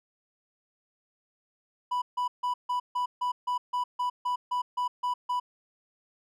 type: tone bursts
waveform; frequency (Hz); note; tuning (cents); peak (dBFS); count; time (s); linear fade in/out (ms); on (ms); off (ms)
triangle; 987.8; B5; 0; -24; 14; 1.91-5.4; 10; 110; 150
effects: none

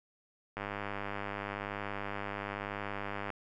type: click train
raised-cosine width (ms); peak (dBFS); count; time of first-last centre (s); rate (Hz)
0.5; -22; 277; 0.57-3.303; 101
effects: none

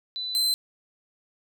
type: tone pair in turn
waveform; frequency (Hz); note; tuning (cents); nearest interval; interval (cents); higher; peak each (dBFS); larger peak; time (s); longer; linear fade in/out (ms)
sine / 40% pulse; 3995 / 4072; B7 / C8; +19 / -48; unison; 33; second; -29 / -20; second; 0.16-0.35 / 0.35-0.54; neither; 0
effects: none

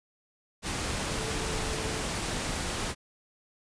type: tone in noise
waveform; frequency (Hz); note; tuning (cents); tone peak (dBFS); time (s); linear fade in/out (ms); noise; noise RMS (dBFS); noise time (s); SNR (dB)
sine; 440; A4; 0; -40; 1.09-2.02; 50; pink; -32; 0.62-2.95; -11
effects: resampled to 22050 Hz

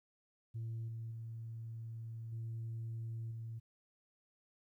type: tone with level steps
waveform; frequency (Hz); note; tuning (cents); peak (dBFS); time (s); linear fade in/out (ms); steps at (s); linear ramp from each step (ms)
sine; 113.8; A#2; -41; -37 / -40 / -42 / -38 / -41; 0.54-3.6; 20; 0.88 / 1.11 / 2.32 / 3.31; 5
effects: tanh soft clip ceiling -37 dBFS + 13-bit

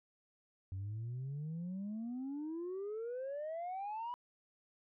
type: exponential sweep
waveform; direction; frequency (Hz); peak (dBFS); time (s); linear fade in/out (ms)
sine; up; 92.5 to 989; -37; 0.72-4.14; 0
effects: tanh soft clip ceiling -37 dBFS

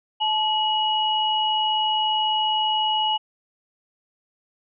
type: tone pair together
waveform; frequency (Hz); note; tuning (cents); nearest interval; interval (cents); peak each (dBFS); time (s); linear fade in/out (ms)
sine; 865.4 / 2911; A5 / F#7; -29 / -29; octave + major sixth; 2100; -22; 0.2-3.18; 20
effects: none

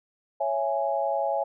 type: chord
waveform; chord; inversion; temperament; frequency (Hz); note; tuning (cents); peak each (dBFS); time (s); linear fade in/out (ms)
sine; C# minor; none; just; 554.4 / 665.2 / 831.5; C#5 / E5 / G#5; 0 / +16 / +2; -28; 0.4-1.44; 10
effects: none

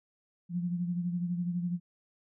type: beating tone pair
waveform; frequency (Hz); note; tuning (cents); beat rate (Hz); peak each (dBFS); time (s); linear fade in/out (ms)
sine; 174.61 / 186.61; F3 / F#3; 0 / +15; 12; -30 / -39; 0.49-1.8; 50
effects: none

